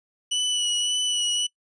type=tone with vibrato; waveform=sawtooth; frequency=2956 Hz; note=F#7; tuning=2 cents flat; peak=-19 dBFS; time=0.31-1.47 s; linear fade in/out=10 ms; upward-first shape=sine; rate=1.8 Hz; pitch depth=21 cents each way; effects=noise-tail reverb RT60 0.1 s tail -23 dB re dry + resampled to 22050 Hz